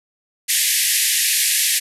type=band-pass noise; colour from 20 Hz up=white; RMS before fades=-18 dBFS; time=0.48-1.8 s; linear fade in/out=20 ms; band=1700 to 13000 Hz; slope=96 dB/octave; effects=none